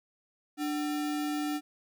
sine tone with sample-and-hold, 296.5 Hz, D4, 17 cents sharp, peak -29 dBFS, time 0.57-1.61 s, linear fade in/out 50 ms, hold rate 1050 Hz, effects none

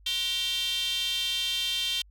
square tone with high-pass filter, 210.5 Hz, G#3, 24 cents sharp, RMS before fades -29 dBFS, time 0.06-2.02 s, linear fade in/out 5 ms, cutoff 3300 Hz, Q 8.6, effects added 50 Hz sine -52 dBFS peak until 2.1 s

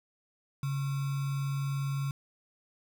sine tone with sample-and-hold, 138.59 Hz, C#3, in tune, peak -29 dBFS, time 0.63-2.11 s, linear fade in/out 2 ms, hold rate 1225 Hz, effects none

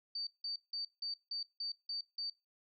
sine tone bursts, 4602 Hz, D8, 36 cents flat, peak -37 dBFS, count 8, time 0.15-2.3 s, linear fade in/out 5 ms, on 120 ms, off 170 ms, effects noise-tail reverb RT60 0.2 s tail -18 dB re dry

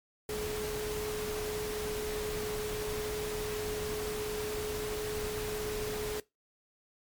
sine tone in noise, 424.2 Hz, G#4, 37 cents sharp, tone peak -34 dBFS, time 0.29-6.2 s, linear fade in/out 2 ms, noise pink, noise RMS -39 dBFS, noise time 0.29-6.2 s, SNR +2 dB, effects noise-tail reverb RT60 0.2 s tail -21 dB re dry + MP3 96 kbps

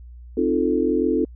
sine chord, F dominant seventh, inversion second, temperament equal with one note detuned, 261.6 / 307.6 / 349.2 / 440 Hz, C4 / Eb4 / F4 / A4, 0 / -20 / 0 / 0 cents, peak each -23 dBFS, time 0.37-1.25 s, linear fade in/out 5 ms, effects added 60 Hz sine -38 dBFS peak until 1.35 s

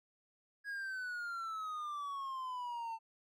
triangle exponential sweep, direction down, 1661.2 to 891 Hz, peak -37 dBFS, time 0.64-2.99 s, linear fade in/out 50 ms, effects none

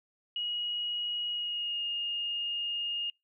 sine tone with pitch glide, 2897 to 2841 Hz, F#7 to F7, -37 to +29 cents, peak -31 dBFS, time 0.36-3.1 s, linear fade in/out 2 ms, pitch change -34 cents, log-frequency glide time 1.31-1.84 s, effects noise-tail reverb RT60 0.2 s tail -25 dB re dry

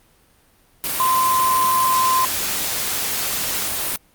sine tone in noise, 1035 Hz, C6, 19 cents flat, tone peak -15 dBFS, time 1-2.25 s, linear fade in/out 0 ms, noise white, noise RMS -23 dBFS, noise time 0.84-3.96 s, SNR +5 dB, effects pink hiss -56 dBFS RMS until 4.14 s + Opus 32 kbps

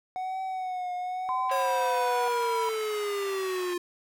triangle tone with vibrato, 740 Hz, F#5, in tune, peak -28 dBFS, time 0.16-2.28 s, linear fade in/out 0 ms, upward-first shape triangle, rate 0.97 Hz, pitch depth 52 cents each way
sine tone with pitch glide, 1023 to 979.1 Hz, C6 to B5, -39 to -15 cents, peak -27 dBFS, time 1.29-2.69 s, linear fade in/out 0 ms, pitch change -76 cents, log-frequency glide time 1.54-1.7 s
pink band-pass noise, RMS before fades -44 dBFS, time 1.49-3.74 s, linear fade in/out 5 ms, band 840 to 3400 Hz, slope 24 dB/octave
square linear sweep, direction down, 545 to 350.3 Hz, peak -29 dBFS, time 1.51-3.78 s, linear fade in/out 5 ms
effects none

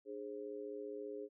sine tone with amplitude modulation, 415.3 Hz, G#4, in tune, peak -38 dBFS, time 0.05-1.29 s, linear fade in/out 50 ms, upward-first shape sine, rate 115 Hz, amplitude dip 100%, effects none

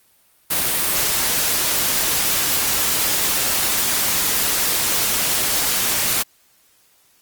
white noise, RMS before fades -19 dBFS, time 0.5-6.23 s, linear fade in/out 10 ms, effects white hiss -57 dBFS RMS until 7.21 s + Opus 32 kbps

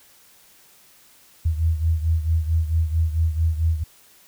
sine beating tone pair, 80 / 84.5 Hz, D#2 / E2, +49 / +43 cents, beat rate 4.5 Hz, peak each -19 / -24 dBFS, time 1.45-3.84 s, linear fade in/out 10 ms, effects white hiss -53 dBFS RMS until 4.27 s

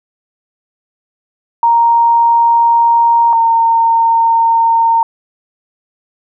sine tone pair in turn, 932.3 / 916.3 Hz, A#5 / A#5, 0 / -30 cents, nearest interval unison, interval 30 cents, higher first, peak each -6 / -7 dBFS, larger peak first, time 1.63-3.33 / 3.33-5.03 s, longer neither, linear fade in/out 2 ms, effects none

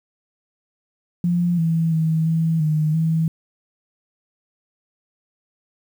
sine tone with pitch steps, 174.4 / 163.9 / 160.1 / 162.7 / 154 / 161.6 Hz, F3 / E3 / D#3 / E3 / D#3 / E3, -2 / -10 / +50 / -22 / -17 / -34 cents, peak -16 dBFS, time 1.24-3.28 s, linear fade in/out 2 ms, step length 340 ms, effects 8-bit

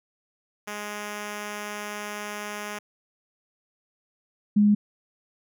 5% pulse / sine tone pair in turn, 208 / 207.3 Hz, G#3 / G#3, +3 / -3 cents, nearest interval unison, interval 6 cents, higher first, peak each -21 / -15 dBFS, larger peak second, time 0.67-2.79 / 4.56-4.75 s, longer first, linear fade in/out 10 ms, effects none

